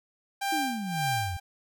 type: tone with tremolo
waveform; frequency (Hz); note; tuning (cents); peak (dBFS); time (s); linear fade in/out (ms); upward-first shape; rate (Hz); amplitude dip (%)
sawtooth; 792; G5; +18; -22; 0.41-1.4; 10; sine; 1.8; 80
type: exponential sweep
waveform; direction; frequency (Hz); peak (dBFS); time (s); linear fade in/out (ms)
sine; down; 329.6 to 84; -31; 0.52-1.37; 5
effects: none